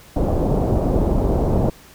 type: low-pass noise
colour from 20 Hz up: pink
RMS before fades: -18 dBFS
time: 0.16-1.7 s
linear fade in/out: 5 ms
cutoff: 730 Hz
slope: 24 dB/octave
effects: pink hiss -46 dBFS RMS until 1.94 s